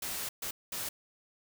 white noise bursts at uneven times, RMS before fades -37 dBFS, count 3, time 0.02-0.29 / 0.42-0.51 / 0.72-0.89 s, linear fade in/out 5 ms, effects none

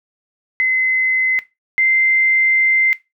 sine tone pair in turn, 2047 / 2082 Hz, C7 / C7, -38 / -9 cents, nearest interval unison, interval 29 cents, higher second, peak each -12 dBFS, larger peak neither, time 0.6-1.39 / 1.78-2.93 s, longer second, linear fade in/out 0 ms, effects noise-tail reverb RT60 0.2 s tail -17 dB re dry

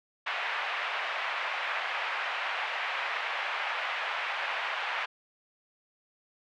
white band-pass noise, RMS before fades -33 dBFS, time 0.26-5.06 s, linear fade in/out 10 ms, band 660 to 2600 Hz, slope 24 dB/octave, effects none

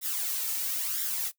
blue noise with flanger, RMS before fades -31 dBFS, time 0.01-1.32 s, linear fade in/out 50 ms, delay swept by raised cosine 0.56 to 2.26 ms, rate 1 Hz, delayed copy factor +0.6, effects noise-tail reverb RT60 0.1 s tail -18 dB re dry

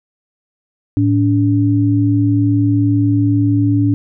sine tone pair together, 109.08 / 286.7 Hz, A2 / D4, -15 / -42 cents, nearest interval octave + perfect fourth, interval 1673 cents, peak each -13 dBFS, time 0.97-3.94 s, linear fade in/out 0 ms, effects none

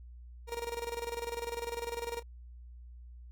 30% pulse tone with tremolo, 470 Hz, A#4, 14 cents sharp, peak -31 dBFS, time 0.47-2.23 s, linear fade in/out 50 ms, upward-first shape square, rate 20 Hz, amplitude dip 70%, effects added 60 Hz sine -47 dBFS peak until 3.31 s

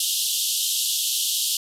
pink band-pass noise, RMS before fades -24 dBFS, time 0-1.57 s, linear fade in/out 2 ms, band 2900 to 14000 Hz, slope 96 dB/octave, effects none

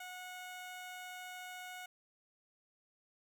15% pulse tone, 731 Hz, F#5, 21 cents flat, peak -39 dBFS, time 0-1.86 s, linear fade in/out 5 ms, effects none

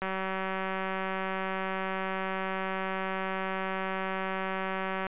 click train, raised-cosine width 0.5 ms, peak -18 dBFS, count 960, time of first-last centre 0.02-5.067 s, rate 190 Hz, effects resampled to 8000 Hz

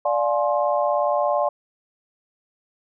sine chord, D half-diminished seventh, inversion none, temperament just, 587.3 / 704.8 / 845.8 / 1057.2 Hz, D5 / F5 / Ab5 / C6, 0 / +16 / +31 / +18 cents, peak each -21 / -24 / -26 / -26 dBFS, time 0.05-1.49 s, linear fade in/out 5 ms, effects none

